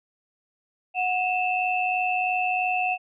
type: tone cluster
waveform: sine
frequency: 734 / 2600 / 2703 Hz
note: F#5 / E7 / E7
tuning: -14 / -24 / +43 cents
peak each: -24 / -28 / -29 dBFS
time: 0.94-2.98 s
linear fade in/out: 50 ms
effects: none